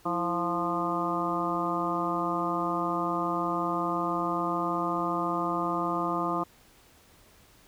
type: harmonic tone with a mistuned harmonic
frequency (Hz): 174.61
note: F3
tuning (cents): 0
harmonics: 1 / 2 / 3 / 4 / 5 / 6 / 7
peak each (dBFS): -36 / -32 / -38 / -34 / -37 / -33 / -32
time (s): 0.05-6.44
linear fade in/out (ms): 10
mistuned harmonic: 2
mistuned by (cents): -83
effects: pink hiss -58 dBFS RMS until 7.67 s